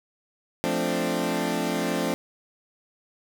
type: chord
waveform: 20% pulse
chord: D minor seventh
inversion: first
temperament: equal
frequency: 174.61 / 220 / 261.6 / 293.7 Hz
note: F3 / A3 / C4 / D4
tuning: 0 / 0 / 0 / 0 cents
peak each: -25 dBFS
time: 0.64-2.14 s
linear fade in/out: 0 ms
effects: none